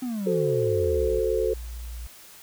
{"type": "exponential sweep", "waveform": "triangle", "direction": "down", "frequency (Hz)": [261.6, 55], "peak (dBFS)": -25, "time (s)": [0.02, 1.19], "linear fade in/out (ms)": 5}
{"type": "chord", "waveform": "sine", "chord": "F# diminished", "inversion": "none", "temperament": "equal", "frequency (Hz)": [370, 440, 523.3], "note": ["F#4", "A4", "C5"], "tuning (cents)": [0, 0, 0], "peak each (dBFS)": [-27, -24, -28], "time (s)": [0.26, 1.54], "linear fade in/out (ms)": 10}
{"type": "tone", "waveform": "sine", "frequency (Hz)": 58.27, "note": "A#1", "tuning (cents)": 0, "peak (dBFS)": -33, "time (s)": [1.08, 2.07], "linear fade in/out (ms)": 5}
{"effects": ["white hiss -48 dBFS RMS until 2.42 s"]}